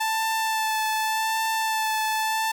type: tone with vibrato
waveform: sawtooth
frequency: 880 Hz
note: A5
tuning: in tune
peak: -19 dBFS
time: 0-2.52 s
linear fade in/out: 10 ms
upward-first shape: sine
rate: 0.86 Hz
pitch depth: 17 cents each way
effects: none